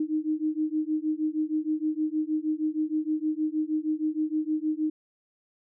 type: beating tone pair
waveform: sine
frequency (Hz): 306.5 / 312.9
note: D#4 / D#4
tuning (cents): -26 / +10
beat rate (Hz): 6.4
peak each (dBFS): -28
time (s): 0-4.9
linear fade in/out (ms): 5
effects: none